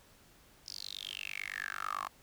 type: tone with high-pass filter sweep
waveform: 10% pulse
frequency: 49 Hz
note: G1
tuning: in tune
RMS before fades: -41 dBFS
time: 0.66-2.08 s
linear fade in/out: 10 ms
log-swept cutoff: 5200 to 1000 Hz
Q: 8.9
effects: pink hiss -62 dBFS RMS until 2.22 s